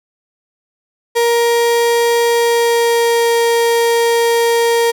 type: tone with pitch glide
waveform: 35% pulse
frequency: 469.6 to 466.1 Hz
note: A#4 to A#4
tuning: +13 to 0 cents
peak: -9 dBFS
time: 1.15-4.92 s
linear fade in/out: 20 ms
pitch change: -13 cents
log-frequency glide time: 2.23-3.33 s
effects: none